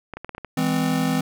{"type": "clicks", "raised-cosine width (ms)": 0.5, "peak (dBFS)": -18, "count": 7, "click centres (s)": [0.137, 0.17, 0.246, 0.293, 0.349, 0.381, 0.447]}
{"type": "chord", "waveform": "square", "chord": "E augmented", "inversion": "none", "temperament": "just", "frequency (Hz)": [164.81, 206, 257.5], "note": ["E3", "G#3", "B#3"], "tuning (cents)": [0, -14, -28], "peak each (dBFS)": [-25, -28, -23], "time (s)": [0.57, 1.21], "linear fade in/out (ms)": 5}
{"effects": []}